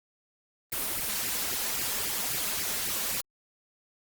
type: noise with flanger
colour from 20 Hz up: white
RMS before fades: -31 dBFS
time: 0.72-3.21 s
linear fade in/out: 5 ms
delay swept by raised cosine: 0.39 to 4.99 ms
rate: 3.7 Hz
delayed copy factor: +0.85
effects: Opus 32 kbps